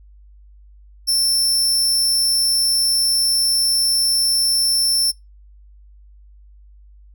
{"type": "tone", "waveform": "sawtooth", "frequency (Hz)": 5370, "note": "E8", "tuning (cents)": 31, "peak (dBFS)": -12, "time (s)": [1.07, 5.12], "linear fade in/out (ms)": 20, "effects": ["noise-tail reverb RT60 0.2 s tail -25 dB re dry", "added 50 Hz sine -43 dBFS peak until 7.14 s"]}